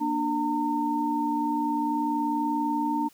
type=tone cluster; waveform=sine; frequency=236.3 / 296.7 / 912 Hz; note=A#3 / D4 / A#5; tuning=+24 / +18 / -38 cents; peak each=-32 / -27 / -27 dBFS; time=0-3.09 s; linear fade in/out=20 ms; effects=white hiss -58 dBFS RMS until 3.13 s